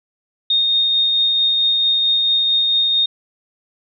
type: tone with tremolo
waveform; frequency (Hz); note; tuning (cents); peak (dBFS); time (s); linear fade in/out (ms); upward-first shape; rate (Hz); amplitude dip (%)
sine; 3691; A#7; -18; -12; 0.5-3.06; 5; triangle; 4.5; 25
effects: none